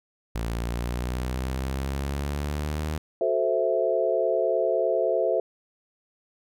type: exponential sweep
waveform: sawtooth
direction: up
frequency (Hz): 56.3 to 77.78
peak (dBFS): -23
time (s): 0.35-2.98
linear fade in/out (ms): 5
type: chord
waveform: sine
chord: F# half-diminished seventh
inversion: none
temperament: equal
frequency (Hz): 370 / 440 / 523.3 / 659.3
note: F#4 / A4 / C5 / E5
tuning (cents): 0 / 0 / 0 / 0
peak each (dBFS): -29 / -27 / -26 / -25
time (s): 3.21-5.4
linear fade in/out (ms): 2
effects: none